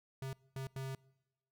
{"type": "tone bursts at uneven times", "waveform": "square", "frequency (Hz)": 133.5, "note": "C3", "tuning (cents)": 35, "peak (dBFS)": -40, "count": 3, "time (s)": [[0.22, 0.33], [0.56, 0.67], [0.76, 0.95]], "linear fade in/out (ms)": 2, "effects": ["noise-tail reverb RT60 1.0 s tail -24 dB re dry"]}